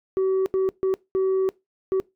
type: tone bursts at uneven times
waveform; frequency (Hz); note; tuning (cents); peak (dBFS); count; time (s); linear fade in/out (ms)
sine; 380.4; F#4; +48; -16; 5; 0.17-0.46 / 0.54-0.69 / 0.83-0.94 / 1.15-1.49 / 1.92-2; 0
effects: noise-tail reverb RT60 0.2 s tail -23 dB re dry + tanh soft clip ceiling -18 dBFS